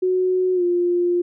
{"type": "tone with pitch glide", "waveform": "sine", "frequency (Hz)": [368.8, 351.5], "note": ["F#4", "F4"], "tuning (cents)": [-6, 11], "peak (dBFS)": -16, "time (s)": [0.02, 1.22], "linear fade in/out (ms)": 10, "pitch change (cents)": -83, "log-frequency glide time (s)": [0.54, 0.63], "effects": []}